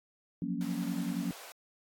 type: chord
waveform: sine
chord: Gb major seventh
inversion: third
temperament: equal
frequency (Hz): 174.61 / 185 / 233.1 / 277.2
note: F3 / Gb3 / Bb3 / Db4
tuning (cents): 0 / 0 / 0 / 0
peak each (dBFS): -37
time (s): 0.42-1.31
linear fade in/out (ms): 2
type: high-pass noise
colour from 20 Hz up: pink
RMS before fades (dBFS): -49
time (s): 0.61-1.52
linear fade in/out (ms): 0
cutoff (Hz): 500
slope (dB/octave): 24
effects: AAC 64 kbps